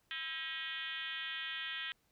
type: tone with frequency modulation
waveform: sine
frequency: 2489 Hz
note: D#7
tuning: in tune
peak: -38 dBFS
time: 0.11-1.92 s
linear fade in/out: 0 ms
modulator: 294 Hz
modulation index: 3.4
effects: pink hiss -75 dBFS RMS until 2.11 s